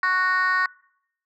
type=chord; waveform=sine; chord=F# major; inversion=second; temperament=just; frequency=1110 / 1480 / 1850 Hz; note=C#6 / F#6 / A#6; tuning=+2 / 0 / -14 cents; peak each=-21 dBFS; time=0.03-0.66 s; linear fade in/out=2 ms; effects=noise-tail reverb RT60 0.7 s tail -25 dB re dry + tanh soft clip ceiling -14 dBFS